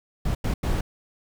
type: noise bursts at uneven times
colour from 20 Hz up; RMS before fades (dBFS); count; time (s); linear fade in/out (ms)
brown; -24; 3; 0.25-0.35 / 0.44-0.54 / 0.63-0.81; 5
effects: none